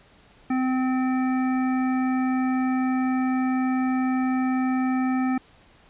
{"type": "harmonic tone", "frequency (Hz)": 258, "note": "C4", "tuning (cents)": -24, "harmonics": [1, 3, 5, 7, 9], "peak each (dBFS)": [-21, -31, -35, -38, -40], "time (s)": [0.5, 5.38], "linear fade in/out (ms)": 5, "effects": ["pink hiss -55 dBFS RMS until 5.89 s", "resampled to 8000 Hz"]}